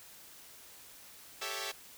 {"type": "chord", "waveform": "5% pulse", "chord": "A dominant seventh", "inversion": "third", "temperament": "equal", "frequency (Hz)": [392, 440, 554.4, 659.3], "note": ["G4", "A4", "C#5", "E5"], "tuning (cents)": [0, 0, 0, 0], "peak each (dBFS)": -31, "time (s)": [1.41, 1.72], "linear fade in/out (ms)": 10, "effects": ["white hiss -54 dBFS RMS until 1.97 s"]}